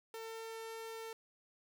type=tone; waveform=sawtooth; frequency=450.2 Hz; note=A4; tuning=40 cents sharp; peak=-40 dBFS; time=0.14-1.13 s; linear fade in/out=2 ms; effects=none